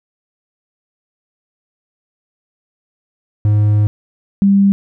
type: tone pair in turn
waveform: triangle / sine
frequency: 104.9 / 198.02 Hz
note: G#2 / G3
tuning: +18 / +18 cents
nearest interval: major seventh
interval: 1100 cents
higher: second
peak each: -7 dBFS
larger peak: neither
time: 3.45-3.87 / 4.42-4.72 s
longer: first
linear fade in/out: 0 ms
effects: none